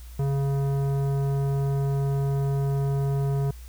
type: tone with tanh clipping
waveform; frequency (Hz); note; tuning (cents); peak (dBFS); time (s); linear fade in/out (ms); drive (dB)
triangle; 138.59; C#3; 0; -24; 0.19-3.51; 5; 18
effects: added 60 Hz sine -39 dBFS peak until 3.68 s + white hiss -53 dBFS RMS until 3.68 s